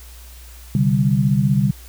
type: chord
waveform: sine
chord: C suspended second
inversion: none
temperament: equal with one note detuned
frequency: 130.81 / 146.41 / 196 Hz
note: C3 / D3 / G3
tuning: 0 / -5 / 0 cents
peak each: -18 dBFS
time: 0.75-1.71 s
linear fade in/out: 2 ms
effects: added 60 Hz sine -38 dBFS peak until 1.88 s + white hiss -45 dBFS RMS until 1.88 s